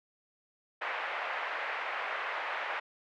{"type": "band-pass noise", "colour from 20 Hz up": "white", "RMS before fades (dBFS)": -36, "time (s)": [0.81, 2.8], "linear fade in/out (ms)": 10, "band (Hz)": [550, 2200], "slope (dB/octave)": 24, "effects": []}